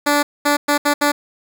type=tone bursts at uneven times; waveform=10% pulse; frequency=290.6 Hz; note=D4; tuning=18 cents flat; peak=-5 dBFS; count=5; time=0.06-0.23 / 0.45-0.57 / 0.68-0.78 / 0.85-0.94 / 1.01-1.12 s; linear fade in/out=10 ms; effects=none